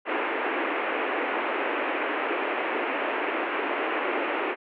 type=band-pass noise; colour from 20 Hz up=pink; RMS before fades=-28 dBFS; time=0.05-4.56 s; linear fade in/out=50 ms; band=290 to 2700 Hz; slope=48 dB/octave; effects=none